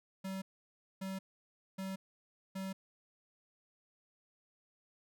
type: tone bursts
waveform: square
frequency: 191.4 Hz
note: G3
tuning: 41 cents flat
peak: -39 dBFS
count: 4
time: 0.24-2.73 s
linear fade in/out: 10 ms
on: 180 ms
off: 590 ms
effects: none